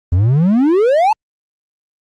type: exponential sweep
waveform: triangle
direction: up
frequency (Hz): 82.2 to 904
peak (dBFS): -7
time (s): 0.12-1.13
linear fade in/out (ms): 5
effects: Opus 32 kbps